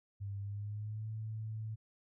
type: tone with pitch glide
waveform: sine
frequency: 99.9 to 109.57 Hz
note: G2 to A2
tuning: +33 to -7 cents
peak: -38 dBFS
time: 0.2-1.76 s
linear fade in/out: 20 ms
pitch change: +160 cents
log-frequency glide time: 0.4-1.08 s
effects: none